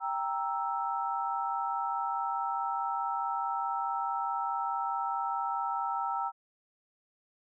sine chord, E diminished, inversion first, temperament equal with one note detuned, 787.6 / 932.3 / 1318.5 Hz, G5 / Bb5 / E6, +8 / 0 / 0 cents, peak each -34 dBFS, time 0-6.32 s, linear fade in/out 50 ms, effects none

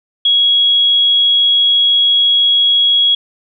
sine tone, 3322 Hz, G#7, in tune, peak -8 dBFS, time 0.25-3.15 s, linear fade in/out 5 ms, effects none

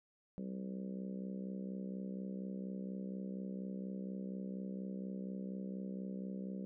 harmonic tone, 64.2 Hz, C2, 32 cents flat, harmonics 3 / 4 / 5 / 6 / 7 / 8 / 9, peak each -41 / -51 / -54 / -55 / -55 / -54 / -59 dBFS, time 0.38-6.65 s, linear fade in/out 0 ms, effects none

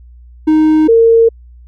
triangle / sine tone pair in turn, 311.1 / 457.1 Hz, D#4 / A#4, 0 / -34 cents, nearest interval perfect fifth, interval 666 cents, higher second, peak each -4 dBFS, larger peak neither, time 0.47-0.88 / 0.88-1.29 s, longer neither, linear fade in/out 10 ms, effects added 60 Hz sine -35 dBFS peak until 1.67 s

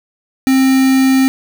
triangle tone with quantisation, 264.5 Hz, C4, 19 cents sharp, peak -6 dBFS, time 0.47-1.28 s, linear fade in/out 0 ms, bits 3, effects none

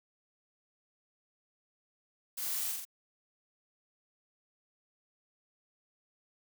blue noise with echo, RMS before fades -38 dBFS, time 2.37-2.72 s, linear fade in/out 10 ms, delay 44 ms, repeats 3, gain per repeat -2 dB, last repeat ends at 2.852 s, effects none

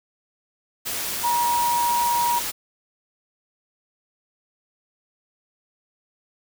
sine tone in noise, 954 Hz, A#5, 40 cents sharp, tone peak -19 dBFS, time 1.23-2.4 s, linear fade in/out 20 ms, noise white, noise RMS -28 dBFS, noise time 0.85-2.52 s, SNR +6 dB, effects none

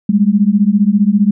sine beating tone pair, 197.3 / 212.3 Hz, G3 / G#3, +11 / +38 cents, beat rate 15 Hz, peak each -11 dBFS, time 0.09-1.31 s, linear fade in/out 5 ms, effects none

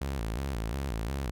sawtooth tone with vibrato, 61.5 Hz, B1, 7 cents flat, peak -27 dBFS, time 0.01-1.31 s, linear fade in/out 5 ms, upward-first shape square, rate 2.8 Hz, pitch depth 190 cents each way, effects none

